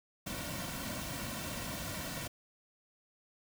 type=noise with comb filter; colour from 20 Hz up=pink; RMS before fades=-40 dBFS; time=0.26-2.28 s; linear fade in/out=10 ms; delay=2.4 ms; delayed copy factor=-0.7; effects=none